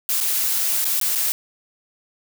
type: noise with dropouts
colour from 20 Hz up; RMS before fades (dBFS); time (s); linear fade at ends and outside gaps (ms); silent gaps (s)
blue; -21; 0.09-1.32; 0; 0.203-0.21 / 0.844-0.853 / 1-1.013 / 1.151-1.157
effects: none